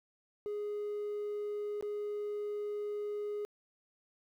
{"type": "tone with dropouts", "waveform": "triangle", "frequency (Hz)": 415.3, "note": "G#4", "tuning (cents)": 0, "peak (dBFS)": -32, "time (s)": [0.46, 3.45], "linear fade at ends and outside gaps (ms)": 0, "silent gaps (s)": [1.81, 1.825], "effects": ["tanh soft clip ceiling -30 dBFS", "12-bit"]}